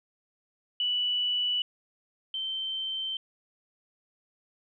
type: tone pair in turn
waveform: sine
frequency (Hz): 2960 / 3108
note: F#7 / G7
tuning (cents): 0 / -16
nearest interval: minor second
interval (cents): 84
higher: second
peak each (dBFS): -25 / -30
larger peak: first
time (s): 0.8-1.62 / 2.34-3.17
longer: second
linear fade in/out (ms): 2
effects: none